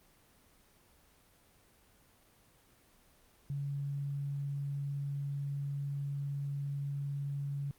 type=tone; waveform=sine; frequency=141.1 Hz; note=C#3; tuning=31 cents sharp; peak=-34 dBFS; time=3.5-7.71 s; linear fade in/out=0 ms; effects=pink hiss -65 dBFS RMS until 7.78 s + Opus 24 kbps